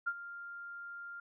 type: tone with ADSR envelope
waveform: sine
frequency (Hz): 1396.9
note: F6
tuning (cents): 0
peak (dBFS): -29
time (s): 0.06-1.2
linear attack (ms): 17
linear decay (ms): 52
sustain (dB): -14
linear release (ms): 4
effects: none